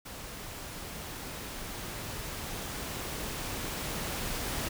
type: noise with level ramp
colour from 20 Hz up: pink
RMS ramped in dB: -43 to -34 dBFS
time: 0.05-4.69 s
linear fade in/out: 10 ms
effects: none